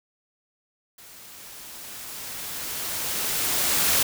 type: noise with level ramp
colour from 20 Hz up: white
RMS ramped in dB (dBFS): -47 to -20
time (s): 0.98-4.03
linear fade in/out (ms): 5
effects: none